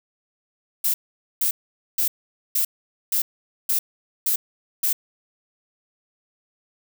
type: noise bursts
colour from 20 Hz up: violet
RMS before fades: -21 dBFS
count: 8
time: 0.84-4.93 s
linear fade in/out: 5 ms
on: 100 ms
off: 470 ms
effects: none